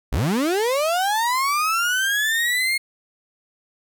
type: linear sweep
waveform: 35% pulse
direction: up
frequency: 42 to 2159 Hz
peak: -17 dBFS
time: 0.12-2.78 s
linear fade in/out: 10 ms
effects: none